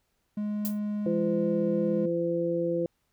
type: tone with pitch glide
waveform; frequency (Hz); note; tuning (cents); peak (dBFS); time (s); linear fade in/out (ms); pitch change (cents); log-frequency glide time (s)
triangle; 209 to 207.1; G#3 to G#3; +11 to -5; -26; 0.37-2.06; 5; -16; 0.65-1.65
type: noise with exponential decay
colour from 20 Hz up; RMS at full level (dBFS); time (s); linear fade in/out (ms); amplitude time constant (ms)
violet; -30; 0.65-0.79; 0; 30
type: harmonic tone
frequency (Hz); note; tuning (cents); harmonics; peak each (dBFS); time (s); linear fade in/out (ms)
170.2; F3; -44; 1 / 2 / 3; -33 / -29 / -28; 1.06-2.86; 2
effects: pink hiss -75 dBFS RMS until 3.12 s